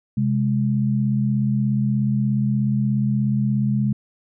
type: tone pair together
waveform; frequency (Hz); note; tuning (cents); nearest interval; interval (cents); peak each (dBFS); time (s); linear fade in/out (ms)
sine; 130.81 / 207.6; C3 / G#3; 0 / 0; minor sixth; 800; -20; 0.17-3.93; 5
effects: none